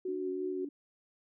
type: tone with tremolo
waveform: sine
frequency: 370 Hz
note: F#4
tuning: in tune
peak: -32 dBFS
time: 0.05-0.65 s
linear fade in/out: 5 ms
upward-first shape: triangle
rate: 5.5 Hz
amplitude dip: 30%
type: tone with vibrato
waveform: sine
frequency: 290.1 Hz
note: D4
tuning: 21 cents flat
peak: -39 dBFS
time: 0.08-0.69 s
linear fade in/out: 5 ms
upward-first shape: triangle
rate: 3.3 Hz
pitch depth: 72 cents each way
effects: none